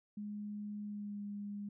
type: tone with pitch glide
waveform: sine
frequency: 207.7 to 204.1 Hz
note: G#3 to G#3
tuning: 0 to -30 cents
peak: -40 dBFS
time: 0.17-1.69 s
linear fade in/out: 5 ms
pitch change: -30 cents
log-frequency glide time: 0.84-1.22 s
effects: none